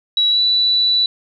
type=tone with pitch glide; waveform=sine; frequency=3900 to 3957 Hz; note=B7 to B7; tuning=-23 to +3 cents; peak=-12 dBFS; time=0.17-1.06 s; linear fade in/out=2 ms; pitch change=+26 cents; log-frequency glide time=0.3-0.4 s; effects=none